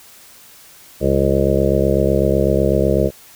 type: harmonic tone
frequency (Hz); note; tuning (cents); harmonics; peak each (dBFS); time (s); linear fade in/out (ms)
68; C#2; -33; 1 / 2 / 3 / 5 / 6 / 7 / 8 / 9; -21 / -21 / -21 / -21 / -21 / -21 / -21 / -21; 1-3.11; 50
effects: white hiss -44 dBFS RMS until 3.35 s